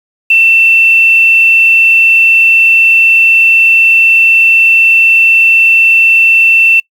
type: tone with quantisation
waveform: sine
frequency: 2684 Hz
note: E7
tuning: 31 cents sharp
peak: -3 dBFS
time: 0.3-6.8 s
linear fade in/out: 5 ms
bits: 5
effects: noise-tail reverb RT60 0.1 s tail -25 dB re dry